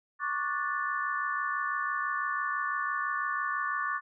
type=chord; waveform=sine; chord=D major seventh; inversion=third; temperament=equal with one note detuned; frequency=1108.7 / 1174.7 / 1469.8 / 1760 Hz; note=C#6 / D6 / F#6 / A6; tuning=0 / 0 / -12 / 0 cents; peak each=-34 / -34 / -36 / -34 dBFS; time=0.19-4.01 s; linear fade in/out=50 ms; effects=none